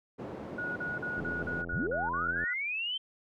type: band-pass noise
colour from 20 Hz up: white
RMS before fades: -41 dBFS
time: 0.18-1.63 s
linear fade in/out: 20 ms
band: 110 to 470 Hz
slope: 12 dB/octave
type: tone bursts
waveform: sine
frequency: 1454 Hz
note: F#6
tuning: 31 cents flat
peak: -33 dBFS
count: 9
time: 0.58-2.536 s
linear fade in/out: 5 ms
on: 180 ms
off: 42 ms
type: click train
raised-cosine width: 2 ms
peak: -29 dBFS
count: 108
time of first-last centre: 1.18-2.439 s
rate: 85 Hz
type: linear sweep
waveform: sine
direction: up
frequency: 30.87 to 3136 Hz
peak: -31 dBFS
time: 1.72-2.98 s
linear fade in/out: 10 ms
effects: none